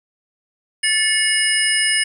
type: tone cluster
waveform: sine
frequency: 1753 / 2184 / 2888 / 5100 / 9320 Hz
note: A6 / C#7 / F#7 / D#8 / D9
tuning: -7 / -26 / -43 / +42 / -14 cents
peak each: -21 dBFS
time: 0.83-2.04 s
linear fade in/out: 10 ms
effects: tanh soft clip ceiling -4 dBFS + 8-bit